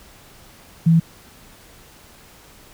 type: tone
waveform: sine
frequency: 164.81 Hz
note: E3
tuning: in tune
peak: -10 dBFS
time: 0.86-1 s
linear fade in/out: 10 ms
effects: pink hiss -47 dBFS RMS until 2.73 s